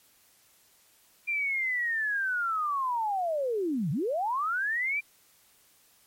sine linear two-way sweep, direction down then up, 2393 to 130 to 2393 Hz, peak -26 dBFS, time 1.27-5.01 s, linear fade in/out 20 ms, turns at 3.91 s, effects white hiss -62 dBFS RMS until 6.06 s + MP3 64 kbps

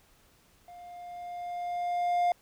triangle tone with level ramp, 705 Hz, F5, 16 cents sharp, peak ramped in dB -44 to -20 dBFS, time 0.68-2.32 s, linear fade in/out 2 ms, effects pink hiss -63 dBFS RMS until 2.41 s

